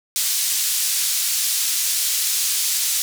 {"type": "band-pass noise", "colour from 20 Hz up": "pink", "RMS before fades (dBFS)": -21, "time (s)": [0.16, 3.02], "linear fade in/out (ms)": 0, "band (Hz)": [5000, 15000], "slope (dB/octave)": 12, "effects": []}